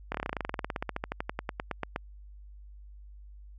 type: slowing click train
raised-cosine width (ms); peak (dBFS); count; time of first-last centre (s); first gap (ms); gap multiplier
0.5; -16; 30; 0.12-1.961; 25; 1.06
effects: added 50 Hz sine -46 dBFS peak until 3.58 s